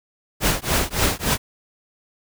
pink noise with tremolo, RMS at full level -17 dBFS, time 0.4-1.38 s, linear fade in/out 50 ms, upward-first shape triangle, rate 3.5 Hz, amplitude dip 100%, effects none

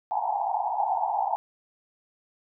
white band-pass noise, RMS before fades -27 dBFS, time 0.11-1.36 s, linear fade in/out 0 ms, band 710 to 910 Hz, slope 96 dB/octave, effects none

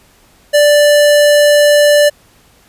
square tone, 587.3 Hz, D5, in tune, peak -6 dBFS, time 0.53-2.1 s, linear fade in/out 20 ms, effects pink hiss -48 dBFS RMS until 2.68 s + resampled to 32000 Hz

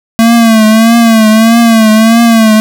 square tone with vibrato, 224.8 Hz, A3, 37 cents sharp, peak -3 dBFS, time 0.19-2.6 s, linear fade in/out 0 ms, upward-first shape triangle, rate 1.6 Hz, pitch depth 79 cents each way, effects none

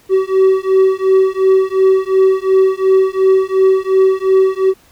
triangle beating tone pair, 379.5 / 382.3 Hz, F#4 / G4, +44 / -43 cents, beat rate 2.8 Hz, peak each -10 dBFS, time 0.09-4.74 s, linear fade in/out 50 ms, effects pink hiss -49 dBFS RMS until 4.91 s

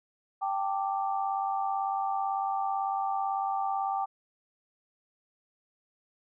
sine chord, G suspended second, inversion none, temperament just, 784 / 882 / 1176 Hz, G5 / A5 / D6, 0 / +4 / +2 cents, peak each -29 / -35 / -35 dBFS, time 0.41-4.06 s, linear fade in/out 20 ms, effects none

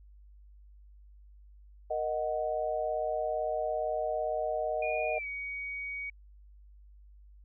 sine chord, D# minor, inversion second, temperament equal, 466.2 / 622.3 / 740 Hz, A#4 / D#5 / F#5, 0 / 0 / 0 cents, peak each -37 / -31 / -35 dBFS, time 1.9-5.19 s, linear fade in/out 10 ms
sine tone with pitch glide, 2439 to 2250 Hz, D#7 to C#7, -35 to +25 cents, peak -35 dBFS, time 4.82-6.1 s, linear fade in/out 5 ms, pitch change -140 cents, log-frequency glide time 5.13-5.27 s
effects added 50 Hz sine -52 dBFS peak until 7.44 s

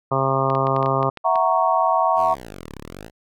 harmonic tone, 134.6 Hz, C3, 49 cents sharp, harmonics 1 / 2 / 3 / 4 / 5 / 6 / 7 / 8 / 9, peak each -24 / -30 / -26 / -26 / -25 / -29 / -27 / -25 / -25 dBFS, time 0.11-1.1 s, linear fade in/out 10 ms
clicks, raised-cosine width 0.3 ms, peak -18 dBFS, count 9, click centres 0.501 / 0.551 / 0.67 / 0.764 / 0.828 / 0.86 / 1.029 / 1.173 / 1.357 s
sine chord, F# dominant seventh, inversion third, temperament equal, 659.3 / 740 / 932.3 / 1108.7 Hz, E5 / F#5 / A#5 / C#6, 0 / 0 / 0 / 0 cents, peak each -21 dBFS, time 1.24-2.35 s, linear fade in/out 20 ms
5% pulse exponential two-way sweep, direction down then up, 100.3 to 32.7 to 61.4 Hz, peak -24 dBFS, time 2.15-3.11 s, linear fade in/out 50 ms, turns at 2.76 s
effects none

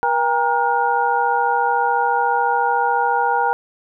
sine tone cluster, 479.2 / 801 / 935 / 1429 Hz, A#4 / G5 / A#5 / F6, +48 / +37 / +5 / +39 cents, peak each -24 / -19 / -19 / -23 dBFS, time 0.03-3.53 s, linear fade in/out 0 ms, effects none

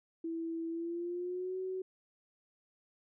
sine tone with pitch glide, 329.6 to 374.3 Hz, E4 to F#4, 0 to +20 cents, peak -35 dBFS, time 0.24-1.82 s, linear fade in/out 5 ms, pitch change +220 cents, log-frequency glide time 0.69-1.58 s, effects none

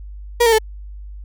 35% pulse tone with pitch steps, 476.3 / 456.4 / 437.3 Hz, A#4 / A#4 / A4, +37 / -37 / -11 cents, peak -9 dBFS, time 0.4-0.586 s, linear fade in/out 10 ms, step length 62 ms, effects added 50 Hz sine -31 dBFS peak until 1.24 s

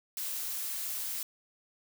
blue noise, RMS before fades -36 dBFS, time 0.17-1.23 s, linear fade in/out 2 ms, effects none

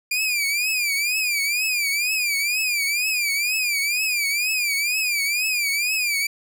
sawtooth tone with vibrato, 2397 Hz, D7, 35 cents sharp, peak -17 dBFS, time 0.11-6.27 s, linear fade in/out 5 ms, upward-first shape triangle, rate 2.1 Hz, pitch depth 150 cents each way, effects none

